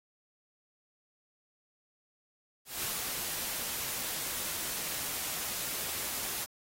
white noise with ADSR envelope, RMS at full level -34 dBFS, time 2.65-6.46 s, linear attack 180 ms, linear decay 190 ms, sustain -2 dB, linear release 26 ms, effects AAC 48 kbps

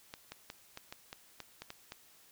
clicks, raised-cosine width 0.2 ms, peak -26 dBFS, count 10, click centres 0.139 / 0.32 / 0.501 / 0.774 / 0.925 / 1.129 / 1.403 / 1.62 / 1.704 / 1.921 s, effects white hiss -62 dBFS RMS until 2.31 s

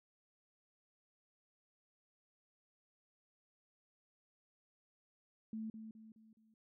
sine tone with echo, 220.2 Hz, A3, 2 cents sharp, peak -40 dBFS, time 5.53-5.7 s, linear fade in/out 2 ms, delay 210 ms, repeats 4, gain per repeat -7 dB, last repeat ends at 6.54 s, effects none

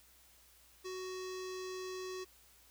square tone with low-pass filter, 371.8 Hz, F#4, 8 cents sharp, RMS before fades -43 dBFS, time 0.84-2.25 s, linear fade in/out 20 ms, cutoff 5900 Hz, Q 2.8, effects added 60 Hz sine -70 dBFS peak until 2.7 s + white hiss -64 dBFS RMS until 2.7 s

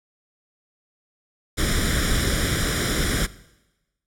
pink noise with comb filter, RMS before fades -22 dBFS, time 1.57-3.27 s, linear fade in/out 20 ms, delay 0.56 ms, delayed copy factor +0.75, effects noise-tail reverb RT60 1.0 s tail -19 dB re dry + low-pass 12000 Hz 12 dB/octave

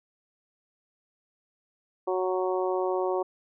harmonic tone, 185 Hz, F#3, in tune, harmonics 2 / 3 / 4 / 5 / 6, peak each -27 / -31 / -33 / -35 / -37 dBFS, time 2.07-3.23 s, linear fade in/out 10 ms, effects none

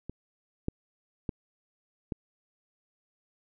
clicks, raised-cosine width 3 ms, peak -24 / -16 / -18 / -19 dBFS, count 4, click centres 0.096 / 0.684 / 1.292 / 2.122 s, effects none

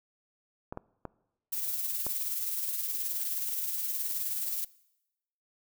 clicks, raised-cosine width 1 ms, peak -23 dBFS, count 4, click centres 0.725 / 0.774 / 1.053 / 2.066 s
violet noise with tremolo, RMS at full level -31 dBFS, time 1.52-4.65 s, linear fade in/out 10 ms, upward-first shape triangle, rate 19 Hz, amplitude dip 45%
effects noise-tail reverb RT60 0.9 s tail -22 dB re dry

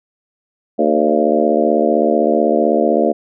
harmonic tone with a mistuned harmonic, 75.8 Hz, D#2, 45 cents flat, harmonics 3 / 4 / 5 / 6 / 7 / 8 / 9, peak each -19 / -19 / -19 / -19 / -19 / -19 / -19 dBFS, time 0.78-3.13 s, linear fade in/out 20 ms, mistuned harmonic 8, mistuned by -37 cents, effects none

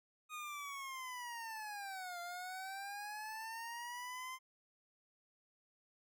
25% pulse linear two-way sweep, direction down then up, 1244.5 to 692 to 1044 Hz, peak -40 dBFS, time 0.29-4.39 s, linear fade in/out 50 ms, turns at 2.2 s, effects none

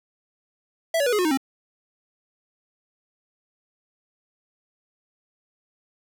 square tone with pitch steps, 659.3 / 567.4 / 488.2 / 420.2 / 361.6 / 311.1 / 267.8 Hz, E5 / C#5 / B4 / G#4 / F#4 / D#4 / C4, 0 / +40 / -20 / +20 / -40 / 0 / +40 cents, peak -20 dBFS, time 0.94-1.374 s, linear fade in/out 5 ms, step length 62 ms, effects none

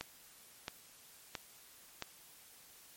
click train, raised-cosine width 0.2 ms, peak -21 dBFS, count 4, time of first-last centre 0.01-2.023 s, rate 1.49 Hz, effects white hiss -59 dBFS RMS until 2.96 s + MP3 64 kbps

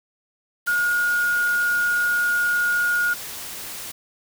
sine tone in noise, 1435 Hz, F6, 47 cents sharp, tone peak -18 dBFS, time 0.67-3.14 s, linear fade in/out 10 ms, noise white, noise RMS -34 dBFS, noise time 0.66-3.92 s, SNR +13 dB, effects none

